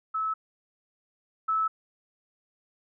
sine tone pair in turn, 1300 / 1305 Hz, E6 / E6, -24 / -18 cents, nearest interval unison, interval 6 cents, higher second, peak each -26 / -23 dBFS, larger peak second, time 0.14-0.34 / 1.48-1.68 s, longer neither, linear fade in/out 10 ms, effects none

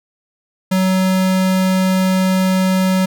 square tone, 187.4 Hz, F#3, 22 cents sharp, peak -13 dBFS, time 0.71-3.06 s, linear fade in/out 10 ms, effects none

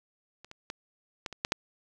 clicks, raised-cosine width 0.2 ms, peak -30 / -28 / -19 / -17 / -24 / -11 / -8 dBFS, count 7, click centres 0.446 / 0.514 / 0.701 / 1.262 / 1.327 / 1.449 / 1.521 s, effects none

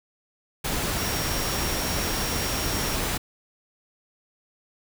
sine tone in noise, 5588 Hz, F8, in tune, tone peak -34 dBFS, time 0.97-2.96 s, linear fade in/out 10 ms, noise pink, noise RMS -27 dBFS, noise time 0.64-3.18 s, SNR -10 dB, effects none

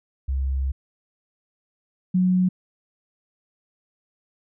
sine tone pair in turn, 66.9 / 183.3 Hz, C2 / F#3, +39 / -16 cents, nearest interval octave + perfect fourth, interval 1745 cents, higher second, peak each -21 / -16 dBFS, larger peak second, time 0.28-0.72 / 2.14-2.49 s, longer first, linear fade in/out 10 ms, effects none

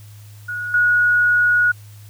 sine tone with level steps, 1454 Hz, F#6, 31 cents flat, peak -23 / -12 dBFS, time 0.48-1.72 s, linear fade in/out 10 ms, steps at 0.74 s, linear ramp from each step 2 ms, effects added 104 Hz sine -38 dBFS peak until 2.09 s + white hiss -50 dBFS RMS until 2.09 s

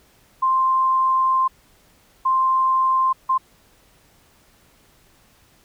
sine tone bursts at uneven times, 1048 Hz, C6, 2 cents sharp, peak -15 dBFS, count 3, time 0.42-1.48 / 2.25-3.13 / 3.29-3.38 s, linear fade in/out 10 ms, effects pink hiss -56 dBFS RMS until 5.64 s

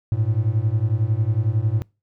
triangle beating tone pair, 103.83 / 114.83 Hz, G#2 / A#2, 0 / -26 cents, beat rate 11 Hz, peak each -19 dBFS, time 0.12-1.82 s, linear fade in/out 0 ms, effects noise-tail reverb RT60 0.3 s tail -26 dB re dry

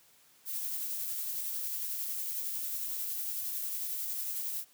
violet noise with tremolo, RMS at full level -35 dBFS, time 0.45-4.65 s, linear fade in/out 50 ms, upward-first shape sine, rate 11 Hz, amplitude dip 25%, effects white hiss -63 dBFS RMS until 4.73 s + high-pass 80 Hz 12 dB/octave

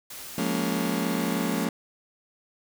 white noise, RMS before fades -40 dBFS, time 0.1-1.65 s, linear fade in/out 5 ms
35% pulse chord, Bb minor seventh, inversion second, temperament just, 174.81 / 209.8 / 233.1 / 279.7 Hz, F3 / Ab3 / Bb3 / Db4, +2 / +18 / 0 / +16 cents, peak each -29 dBFS, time 0.38-1.69 s, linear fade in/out 2 ms
effects none

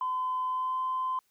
sine tone with pitch glide, 1020 to 1030.7 Hz, C6 to C6, -44 to -26 cents, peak -27 dBFS, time 0.01-1.19 s, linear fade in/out 2 ms, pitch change +18 cents, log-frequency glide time 0.47-0.8 s, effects tanh soft clip ceiling -23 dBFS + white hiss -72 dBFS RMS until 1.3 s

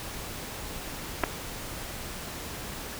clicks, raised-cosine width 0.5 ms, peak -9 dBFS, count 2, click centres 1.236 / 1.239 s, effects pink hiss -38 dBFS RMS until 2.99 s

